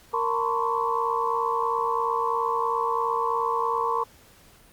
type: tone cluster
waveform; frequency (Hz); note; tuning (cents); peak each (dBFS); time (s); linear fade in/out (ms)
sine; 463.7 / 898 / 995 / 1058 / 1127; A#4 / A5 / B5 / C6 / C#6; -9 / +35 / +13 / +19 / +28; -29; 0.13-4.04; 10
effects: pink hiss -54 dBFS RMS until 4.72 s + Opus 48 kbps